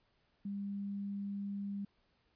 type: tone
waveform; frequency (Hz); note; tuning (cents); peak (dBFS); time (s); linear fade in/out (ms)
sine; 200.3; G3; +38; -37; 0.45-1.85; 5
effects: pink hiss -75 dBFS RMS until 2.35 s + resampled to 11025 Hz